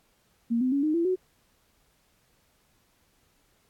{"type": "tone with pitch steps", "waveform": "sine", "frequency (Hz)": [233.1, 255.7, 280.4, 307.6, 337.4, 370], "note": ["A#3", "C4", "C#4", "D#4", "E4", "F#4"], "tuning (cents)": [0, -40, 20, -20, 40, 0], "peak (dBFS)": -22, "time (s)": [0.5, 1.16], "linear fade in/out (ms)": 20, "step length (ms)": 110, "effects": ["pink hiss -67 dBFS RMS until 3.69 s", "AAC 64 kbps"]}